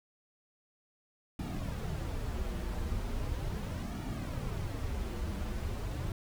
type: noise with flanger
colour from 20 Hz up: brown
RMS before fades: -36 dBFS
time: 1.39-6.12 s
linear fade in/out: 2 ms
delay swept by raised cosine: 1.9 to 7.4 ms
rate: 0.38 Hz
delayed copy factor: -0.6
effects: none